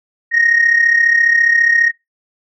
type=tone with amplitude modulation; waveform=sine; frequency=1864.7 Hz; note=A#6; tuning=in tune; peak=-5 dBFS; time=0.31-1.92 s; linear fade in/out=50 ms; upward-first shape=sine; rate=34.7 Hz; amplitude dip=70%; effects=noise-tail reverb RT60 0.2 s tail -23 dB re dry + tanh soft clip ceiling -4 dBFS